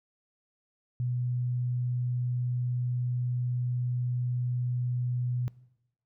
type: tone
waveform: sine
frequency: 123.47 Hz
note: B2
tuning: in tune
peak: -27 dBFS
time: 1-5.48 s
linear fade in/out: 0 ms
effects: noise-tail reverb RT60 0.9 s tail -21 dB re dry